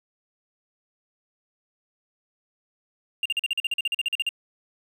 triangle tone bursts, 2794 Hz, F7, in tune, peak -20 dBFS, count 16, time 3.23-4.291 s, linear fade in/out 2 ms, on 26 ms, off 43 ms, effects none

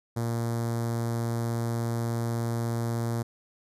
sawtooth tone with notch filter, 116.54 Hz, A#2, in tune, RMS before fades -29 dBFS, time 0.16-3.23 s, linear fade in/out 10 ms, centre 2700 Hz, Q 0.62, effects resampled to 32000 Hz

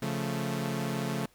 sawtooth chord, Db augmented, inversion none, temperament equal, 138.59 / 174.61 / 220 Hz, Db3 / F3 / A3, 0 / 0 / 0 cents, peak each -30 / -32 / -30 dBFS, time 0.02-1.26 s, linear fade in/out 5 ms, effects pink hiss -63 dBFS RMS until 1.34 s

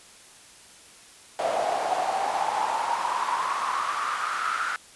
brown noise with high-pass filter sweep, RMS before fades -27 dBFS, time 1.39-4.76 s, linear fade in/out 0 ms, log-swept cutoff 650 to 1400 Hz, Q 7.6, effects white hiss -50 dBFS RMS until 4.95 s + resampled to 24000 Hz

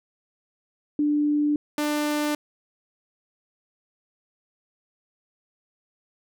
sine / sawtooth tone pair in turn, 295.4 / 297.5 Hz, D4 / D4, +10 / +22 cents, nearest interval unison, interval 12 cents, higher second, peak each -19 dBFS, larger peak neither, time 0.99-1.56 / 1.78-2.35 s, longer neither, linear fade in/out 2 ms, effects none

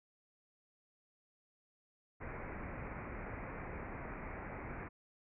pink low-pass noise, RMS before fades -45 dBFS, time 2.2-4.89 s, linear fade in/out 20 ms, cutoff 2400 Hz, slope 96 dB/octave, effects none

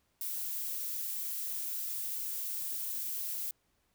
violet noise, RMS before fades -37 dBFS, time 0.21-3.51 s, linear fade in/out 2 ms, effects pink hiss -75 dBFS RMS until 3.94 s

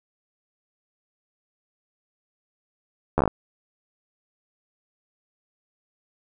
slowing click train, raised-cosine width 1 ms, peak -6 dBFS, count 7, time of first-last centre 3.18-3.277 s, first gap 12 ms, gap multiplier 1.12, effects none

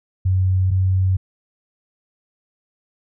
sine tone pair in turn, 93.4 / 93.89 Hz, F#2 / F#2, +17 / +26 cents, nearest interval unison, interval 9 cents, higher second, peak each -14 dBFS, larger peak neither, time 0.25-0.71 / 0.71-1.17 s, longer neither, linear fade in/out 10 ms, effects none

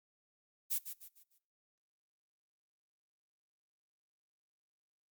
violet noise with echo, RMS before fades -34 dBFS, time 0.7-0.79 s, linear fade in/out 20 ms, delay 150 ms, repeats 4, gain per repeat -9 dB, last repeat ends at 1.39 s, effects noise-tail reverb RT60 0.6 s tail -23 dB re dry + Opus 48 kbps

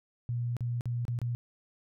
sine tone with dropouts, 120 Hz, B2, 49 cents flat, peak -29 dBFS, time 0.29-1.35 s, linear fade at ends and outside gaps 0 ms, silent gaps 0.567-0.607 / 0.809-0.856 / 1.052-1.081 / 1.189-1.216 s, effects none

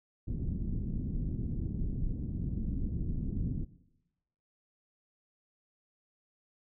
pink low-pass noise, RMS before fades -34 dBFS, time 0.27-3.65 s, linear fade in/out 10 ms, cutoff 260 Hz, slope 24 dB/octave, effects noise-tail reverb RT60 0.9 s tail -17 dB re dry

